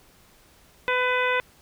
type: harmonic tone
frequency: 501 Hz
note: B4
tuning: 25 cents sharp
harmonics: 1 / 2 / 3 / 4 / 5 / 6 / 7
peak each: -26 / -27 / -27 / -28 / -29 / -41 / -37 dBFS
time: 0.88-1.4 s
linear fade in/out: 0 ms
effects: pink hiss -56 dBFS RMS until 1.61 s